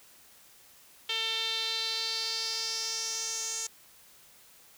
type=tone with band-pass filter sweep; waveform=sawtooth; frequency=448.3 Hz; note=A4; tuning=32 cents sharp; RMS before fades=-33 dBFS; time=1.09-3.67 s; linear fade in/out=5 ms; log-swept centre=3300 to 6800 Hz; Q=4.6; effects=white hiss -57 dBFS RMS until 4.77 s